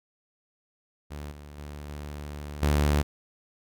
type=tone with level steps; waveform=sawtooth; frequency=73.4 Hz; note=D2; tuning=in tune; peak=-32 / -39 / -34 / -32 / -17 dBFS; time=1.1-3.03 s; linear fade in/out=20 ms; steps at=1.31 / 1.58 / 1.89 / 2.62 s; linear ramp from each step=5 ms; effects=none